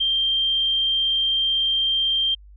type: tone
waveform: sine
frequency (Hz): 3169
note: G7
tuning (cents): +18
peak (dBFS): -18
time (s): 0-2.35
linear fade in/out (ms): 10
effects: added 50 Hz sine -43 dBFS peak until 2.56 s